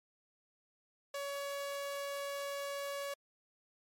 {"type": "tone", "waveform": "sawtooth", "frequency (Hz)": 563, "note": "C#5", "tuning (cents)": 27, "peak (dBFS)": -34, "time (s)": [1.14, 3.14], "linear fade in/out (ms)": 5, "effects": ["MP3 64 kbps"]}